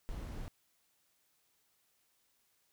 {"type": "noise", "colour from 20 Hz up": "brown", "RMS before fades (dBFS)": -42, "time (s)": [0.09, 0.48], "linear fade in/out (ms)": 0, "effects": ["white hiss -75 dBFS RMS until 2.72 s"]}